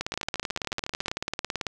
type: two click trains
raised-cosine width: 0.2 ms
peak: -11 / -15 dBFS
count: 31 / 14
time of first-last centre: 0.01-1.667 / 0.14-1.082 s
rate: 18.1 / 13.8 Hz
effects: none